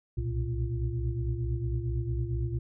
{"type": "tone cluster", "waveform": "sine", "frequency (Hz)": [61.3, 65.8, 116.7, 125.5, 344.7], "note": ["B1", "C2", "A#2", "B2", "F4"], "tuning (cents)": [-12, 10, 2, 28, -23], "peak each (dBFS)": [-37, -33, -31, -37, -40], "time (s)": [0.17, 2.59], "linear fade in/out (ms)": 10, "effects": []}